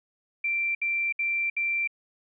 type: tone bursts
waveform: sine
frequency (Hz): 2354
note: D7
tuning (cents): +3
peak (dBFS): -24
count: 4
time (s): 0.44-1.875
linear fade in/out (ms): 5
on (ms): 310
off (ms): 65
effects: none